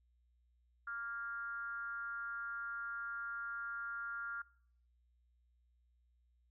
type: tone with frequency modulation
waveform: sine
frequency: 1396.9 Hz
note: F6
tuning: in tune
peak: -40 dBFS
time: 0.87-4.42 s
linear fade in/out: 5 ms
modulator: 238 Hz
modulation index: 0.56
effects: noise-tail reverb RT60 0.6 s tail -22 dB re dry + added 60 Hz sine -70 dBFS peak until 6.5 s